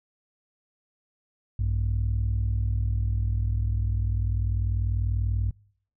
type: tone pair together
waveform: sine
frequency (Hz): 59.74 / 100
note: A#1 / G2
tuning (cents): +43 / +35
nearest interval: major sixth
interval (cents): 892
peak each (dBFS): -24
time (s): 1.59-5.51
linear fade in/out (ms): 5
effects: noise-tail reverb RT60 0.6 s tail -26 dB re dry + tanh soft clip ceiling -18 dBFS